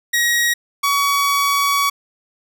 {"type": "tone pair in turn", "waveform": "sawtooth", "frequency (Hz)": [1896, 1129.7], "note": ["A#6", "C#6"], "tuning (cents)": [29, 32], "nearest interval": "major sixth", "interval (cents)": 897, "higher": "first", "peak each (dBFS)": -11, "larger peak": "neither", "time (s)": [[0.13, 0.54], [0.83, 1.9]], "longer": "second", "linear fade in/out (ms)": 10, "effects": []}